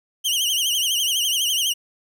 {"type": "tone with vibrato", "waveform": "sawtooth", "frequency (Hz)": 3011, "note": "F#7", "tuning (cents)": 30, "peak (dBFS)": -16, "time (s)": [0.24, 1.74], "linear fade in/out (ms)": 20, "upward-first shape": "triangle", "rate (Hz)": 12, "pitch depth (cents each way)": 140, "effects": []}